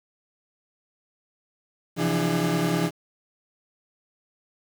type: tone cluster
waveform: 35% pulse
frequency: 130.9 / 168.1 / 178.3 / 301.2 / 410 Hz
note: C3 / E3 / F3 / D4 / G#4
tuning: +1 / +34 / +36 / +44 / -22 cents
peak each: -31 / -23 / -32 / -26 / -29 dBFS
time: 1.96-2.91 s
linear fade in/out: 50 ms
effects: 8-bit